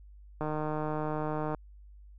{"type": "click train", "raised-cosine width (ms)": 1, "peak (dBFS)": -20, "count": 175, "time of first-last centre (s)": [0.41, 1.547], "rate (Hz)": 153, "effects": ["added 50 Hz sine -49 dBFS peak until 2.18 s"]}